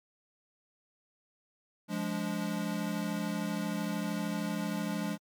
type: chord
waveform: square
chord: D diminished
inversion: first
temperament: equal with one note detuned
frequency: 174.61 / 207.7 / 288.6 Hz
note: F3 / Ab3 / D4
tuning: 0 / 0 / -30 cents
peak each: -37 / -35 / -39 dBFS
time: 1.88-5.18 s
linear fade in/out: 50 ms
effects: MP3 96 kbps